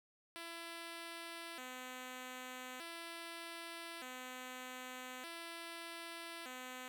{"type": "tone with vibrato", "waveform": "5% pulse", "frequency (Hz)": 292, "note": "D4", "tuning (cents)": -10, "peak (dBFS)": -35, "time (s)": [0.36, 6.88], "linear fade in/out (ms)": 0, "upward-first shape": "square", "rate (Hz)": 0.41, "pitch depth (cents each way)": 240, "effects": []}